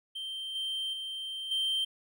triangle tone with level steps, 3136 Hz, G7, in tune, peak -34 / -30 / -34 / -26 dBFS, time 0.15-1.85 s, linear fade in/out 10 ms, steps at 0.55 / 0.93 / 1.51 s, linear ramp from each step 5 ms, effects none

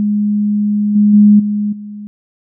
sine tone with level steps, 207.7 Hz, G#3, in tune, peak -11 / -6 / -3 / -13 / -25 dBFS, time 0-2.07 s, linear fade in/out 0 ms, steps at 0.95 / 1.13 / 1.39 / 1.72 s, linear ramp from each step 10 ms, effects none

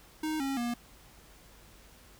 square tone with pitch steps, 311.2 / 272.5 / 238.6 Hz, D#4 / C#4 / A#3, 0 / -29 / +41 cents, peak -31 dBFS, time 0.23-0.74 s, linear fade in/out 5 ms, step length 170 ms, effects added 50 Hz sine -60 dBFS peak until 2.19 s + pink hiss -57 dBFS RMS until 2.19 s

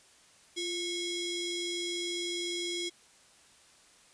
sawtooth ring-modulated tone, 1827 Hz, A#6, 35 cents flat, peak -26 dBFS, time 0.56-2.9 s, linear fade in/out 20 ms, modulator 1480 Hz, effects white hiss -60 dBFS RMS until 4.13 s + resampled to 22050 Hz

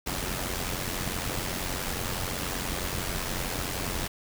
pink noise with amplitude modulation, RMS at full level -29 dBFS, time 0.06-4.08 s, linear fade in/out 10 ms, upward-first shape sine, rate 90.7 Hz, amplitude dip 60%, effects none

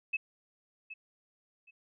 sine tone with echo, 2596 Hz, E7, 27 cents flat, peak -28 dBFS, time 0.13-0.17 s, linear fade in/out 10 ms, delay 770 ms, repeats 2, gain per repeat -13 dB, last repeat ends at 1.71 s, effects none

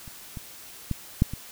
clicks, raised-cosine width 5 ms, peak -30 / -23 / -14 / -6 / -20 dBFS, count 5, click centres 0.078 / 0.372 / 0.913 / 1.221 / 1.336 s, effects white hiss -45 dBFS RMS until 1.51 s

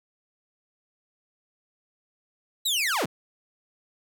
sawtooth linear sweep, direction down, 4016 to 81.7 Hz, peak -20 dBFS, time 2.65-3.06 s, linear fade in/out 10 ms, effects none

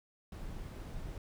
brown noise, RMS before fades -43 dBFS, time 0.32-1.18 s, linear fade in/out 2 ms, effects none

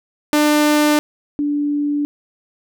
sawtooth / sine tone pair in turn, 298.8 / 291.3 Hz, D4 / D4, +30 / -14 cents, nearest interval unison, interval 44 cents, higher first, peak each -8 / -16 dBFS, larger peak first, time 0.33-0.99 / 1.39-2.05 s, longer neither, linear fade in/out 0 ms, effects none

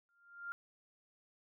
sine tone with exponential growth, 1396.9 Hz, F6, in tune, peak -37 dBFS, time 0.09-0.52 s, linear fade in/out 0 ms, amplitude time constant 93 ms, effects none

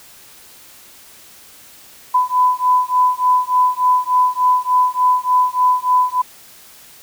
sine beating tone pair, 1000 / 1003.4 Hz, B5 / B5, +21 / +27 cents, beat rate 3.4 Hz, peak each -15 dBFS, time 2.14-6.22 s, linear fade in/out 10 ms, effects white hiss -43 dBFS RMS until 7.02 s

